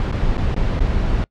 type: noise with dropouts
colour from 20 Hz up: brown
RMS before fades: -18 dBFS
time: 0-1.24 s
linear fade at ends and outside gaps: 1 ms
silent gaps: 0.115-0.124 / 0.37-0.378 / 0.544-0.564 / 0.794-0.805 s
effects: noise-tail reverb RT60 0.1 s tail -25 dB re dry + low-pass 4000 Hz 12 dB/octave